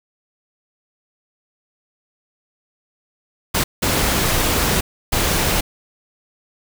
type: noise bursts at uneven times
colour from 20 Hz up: pink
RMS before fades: -18 dBFS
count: 3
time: 3.54-3.64 / 3.82-4.81 / 5.12-5.61 s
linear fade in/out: 10 ms
effects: none